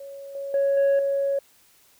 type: tone with level steps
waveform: sine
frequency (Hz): 555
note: C#5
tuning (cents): +2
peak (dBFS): -36 / -29 / -17 / -14 / -20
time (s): 0-1.39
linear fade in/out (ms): 5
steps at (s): 0.35 / 0.54 / 0.77 / 0.99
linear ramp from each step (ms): 2
effects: tanh soft clip ceiling -16 dBFS + white hiss -58 dBFS RMS until 1.99 s